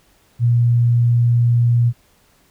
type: tone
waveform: sine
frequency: 119.2 Hz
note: A#2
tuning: 39 cents sharp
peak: -11 dBFS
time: 0.39-1.93 s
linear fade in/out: 50 ms
effects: pink hiss -56 dBFS RMS until 2.5 s